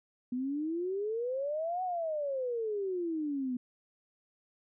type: exponential two-way sweep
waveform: sine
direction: up then down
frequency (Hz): 243.6 to 750 to 243.6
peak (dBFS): -31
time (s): 0.32-3.57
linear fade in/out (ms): 5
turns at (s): 1.83
effects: none